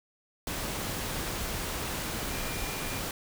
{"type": "tone in noise", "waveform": "sine", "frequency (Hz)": 2400, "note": "D7", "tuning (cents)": 37, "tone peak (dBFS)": -44, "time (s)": [2.3, 3], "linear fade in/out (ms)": 2, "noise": "pink", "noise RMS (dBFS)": -34, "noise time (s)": [0.47, 3.11], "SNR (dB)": -13, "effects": []}